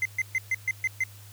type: tone bursts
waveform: triangle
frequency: 2067 Hz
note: C7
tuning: 22 cents flat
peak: -21 dBFS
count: 7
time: 0.02-1.038 s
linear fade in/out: 2 ms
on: 34 ms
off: 130 ms
effects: added 102 Hz sine -46 dBFS peak until 1.32 s + white hiss -52 dBFS RMS until 1.32 s